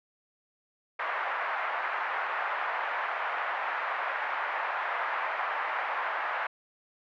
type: band-pass noise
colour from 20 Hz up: pink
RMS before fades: -32 dBFS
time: 0.99-6.47 s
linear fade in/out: 5 ms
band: 750 to 2000 Hz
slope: 24 dB/octave
effects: none